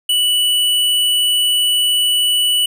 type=tone; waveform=square; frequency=2959 Hz; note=F#7; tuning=1 cent flat; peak=-13 dBFS; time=0.09-2.66 s; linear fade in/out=5 ms; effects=none